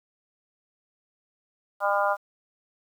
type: harmonic tone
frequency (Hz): 201.4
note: G3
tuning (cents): +47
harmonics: 3 / 4 / 5 / 6 / 7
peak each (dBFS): -26 / -27 / -28 / -29 / -29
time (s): 1.8-2.17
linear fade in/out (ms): 50
effects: 9-bit